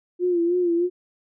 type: tone with vibrato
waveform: sine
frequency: 349.2 Hz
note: F4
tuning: in tune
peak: -18 dBFS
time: 0.19-0.9 s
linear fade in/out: 50 ms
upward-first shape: sine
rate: 3.2 Hz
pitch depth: 60 cents each way
effects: none